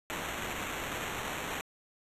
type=noise with sample-and-hold; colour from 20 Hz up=white; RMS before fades=-37 dBFS; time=0.1-1.61 s; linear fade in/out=0 ms; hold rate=4900 Hz; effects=resampled to 32000 Hz